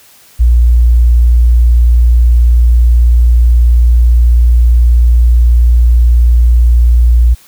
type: tone with tanh clipping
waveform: triangle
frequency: 59.2 Hz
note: A#1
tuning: 27 cents sharp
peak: -3 dBFS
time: 0.39-7.35 s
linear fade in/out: 20 ms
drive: 4 dB
effects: white hiss -42 dBFS RMS until 7.47 s